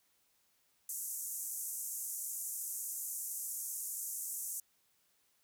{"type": "band-pass noise", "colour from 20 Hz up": "white", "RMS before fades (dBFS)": -41, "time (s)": [0.89, 4.6], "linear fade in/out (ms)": 2, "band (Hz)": [6400, 14000], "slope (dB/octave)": 48, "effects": ["white hiss -74 dBFS RMS until 5.43 s"]}